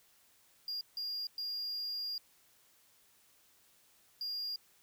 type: tone bursts at uneven times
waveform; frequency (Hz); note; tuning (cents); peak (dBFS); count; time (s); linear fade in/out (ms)
triangle; 4819; D8; +44; -35; 4; 0.68-0.81 / 0.97-1.27 / 1.38-2.18 / 4.21-4.56; 2
effects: white hiss -67 dBFS RMS until 4.82 s